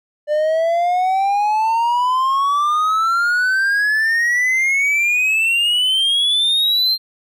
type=exponential sweep; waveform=triangle; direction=up; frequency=592 to 4186 Hz; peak=-12 dBFS; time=0.27-6.98 s; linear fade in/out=50 ms; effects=none